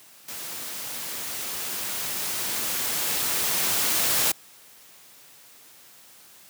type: noise with level ramp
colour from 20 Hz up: white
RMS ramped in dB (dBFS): -36 to -22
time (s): 0.28-4.32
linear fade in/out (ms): 5
effects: white hiss -51 dBFS RMS until 6.49 s + high-pass 100 Hz 12 dB/octave